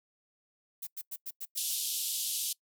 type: noise bursts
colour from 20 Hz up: violet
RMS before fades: -39 dBFS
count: 7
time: 0.82-1.747 s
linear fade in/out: 10 ms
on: 51 ms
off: 95 ms
type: band-pass noise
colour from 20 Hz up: white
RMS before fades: -34 dBFS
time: 1.57-2.53 s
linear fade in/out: 5 ms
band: 3000 to 14000 Hz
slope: 48 dB/octave
effects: noise-tail reverb RT60 0.1 s tail -23 dB re dry